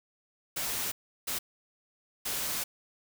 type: noise bursts at uneven times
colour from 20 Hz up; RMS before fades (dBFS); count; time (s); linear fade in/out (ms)
white; -33; 3; 0.56-0.92 / 1.27-1.39 / 2.25-2.64; 10
effects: none